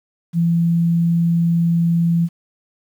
sine tone, 168.8 Hz, E3, 41 cents sharp, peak -13 dBFS, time 0.33-2.29 s, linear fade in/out 50 ms, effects 8-bit

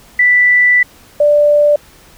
sine tone pair in turn, 1975.5 / 588.8 Hz, B6 / D5, 0 / +4 cents, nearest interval octave + major sixth, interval 2096 cents, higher first, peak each -6 dBFS, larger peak neither, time 0.19-0.83 / 1.2-1.76 s, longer first, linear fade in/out 5 ms, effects pink hiss -43 dBFS RMS until 2.17 s

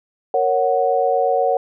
sine chord, F# major, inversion first, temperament equal, 466.2 / 554.4 / 740 Hz, A#4 / C#5 / F#5, 0 / 0 / 0 cents, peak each -20 / -19 / -18 dBFS, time 0.34-1.57 s, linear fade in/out 2 ms, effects none

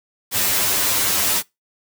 white noise with comb filter, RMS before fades -19 dBFS, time 0.31-1.43 s, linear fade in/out 50 ms, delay 10 ms, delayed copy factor +0.95, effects noise-tail reverb RT60 0.2 s tail -23 dB re dry

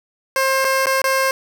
15% pulse tone with dropouts, 532 Hz, C5, 29 cents sharp, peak -9 dBFS, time 0.36-1.31 s, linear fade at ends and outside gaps 1 ms, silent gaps 0.645-0.649 / 0.858-0.868 / 1.018-1.041 s, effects none

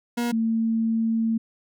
40% pulse / sine tone pair in turn, 238.4 / 225.5 Hz, A#3 / A3, +39 / +43 cents, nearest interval minor second, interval 96 cents, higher first, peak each -22 / -20 dBFS, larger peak second, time 0.17-0.32 / 0.32-1.38 s, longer second, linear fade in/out 10 ms, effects none

